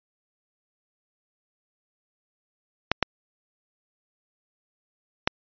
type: clicks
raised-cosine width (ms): 0.3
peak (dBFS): -3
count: 3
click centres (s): 2.916 / 3.027 / 5.275
effects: resampled to 11025 Hz